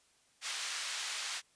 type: band-pass noise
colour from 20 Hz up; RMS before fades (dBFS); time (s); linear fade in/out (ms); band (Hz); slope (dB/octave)
white; -39; 0.41-1.42; 50; 1200 to 5900; 12
effects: white hiss -69 dBFS RMS until 1.55 s + resampled to 22050 Hz